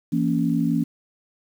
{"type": "chord", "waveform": "sine", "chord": "A# diminished", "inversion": "second", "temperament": "just", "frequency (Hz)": [167.82, 233.1, 279.7], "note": ["E3", "A#3", "C#4"], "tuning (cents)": [31, 0, 16], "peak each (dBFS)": -23, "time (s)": [0.12, 0.84], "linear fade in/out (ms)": 10, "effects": ["8-bit"]}